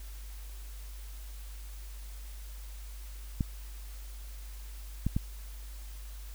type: clicks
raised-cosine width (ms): 5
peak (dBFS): -16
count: 3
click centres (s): 3.408 / 5.066 / 5.165
effects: added 50 Hz sine -41 dBFS peak until 6.34 s + white hiss -54 dBFS RMS until 6.34 s